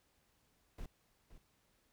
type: noise with echo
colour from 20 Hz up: brown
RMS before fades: -44 dBFS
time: 0.78-0.86 s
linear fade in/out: 5 ms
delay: 520 ms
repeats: 1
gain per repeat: -12 dB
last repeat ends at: 1.38 s
effects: pink hiss -75 dBFS RMS until 1.92 s